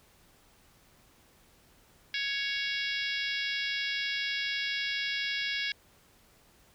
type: harmonic tone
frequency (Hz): 556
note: C#5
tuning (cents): +5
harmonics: 3 / 4 / 5 / 6 / 7 / 8 / 9 / 10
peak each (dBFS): -36 / -35 / -39 / -37 / -40 / -45 / -40 / -47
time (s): 2.14-5.72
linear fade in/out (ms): 2
effects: pink hiss -62 dBFS RMS until 6.74 s